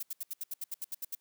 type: noise bursts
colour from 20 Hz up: violet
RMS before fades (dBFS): -37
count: 12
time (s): 0-1.151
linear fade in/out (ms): 5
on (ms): 29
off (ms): 73
effects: white hiss -75 dBFS RMS until 1.2 s + high-pass 100 Hz 12 dB/octave